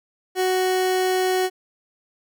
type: tone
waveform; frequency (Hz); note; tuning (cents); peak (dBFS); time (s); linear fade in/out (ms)
30% pulse; 371.2; F#4; +6; -16; 0.35-1.5; 50
effects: none